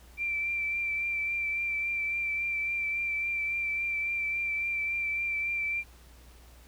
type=tone with vibrato; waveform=sine; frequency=2349 Hz; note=D7; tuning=in tune; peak=-28 dBFS; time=0.17-5.84 s; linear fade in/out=50 ms; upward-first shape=triangle; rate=3.6 Hz; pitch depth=25 cents each way; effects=added 60 Hz sine -52 dBFS peak until 6.67 s + pink hiss -58 dBFS RMS until 6.67 s